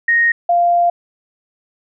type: tone pair in turn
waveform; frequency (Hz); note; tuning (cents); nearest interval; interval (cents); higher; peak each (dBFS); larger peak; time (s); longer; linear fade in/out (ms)
sine; 1864.7 / 695.3; A#6 / F5; 0 / -8; octave + perfect fourth; 1708; first; -10; neither; 0.08-0.32 / 0.49-0.9; second; 5
effects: none